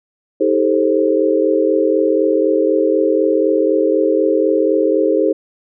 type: chord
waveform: sine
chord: A half-diminished seventh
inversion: second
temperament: just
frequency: 316.8 / 396 / 440 / 528 Hz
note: Eb4 / G4 / A4 / C5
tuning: +31 / +18 / 0 / +16 cents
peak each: -17 dBFS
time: 0.4-5.33 s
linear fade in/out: 10 ms
effects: none